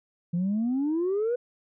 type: exponential sweep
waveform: sine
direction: up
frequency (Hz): 167.6 to 499.5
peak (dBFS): -22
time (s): 0.33-1.36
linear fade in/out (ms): 10
effects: tanh soft clip ceiling -21 dBFS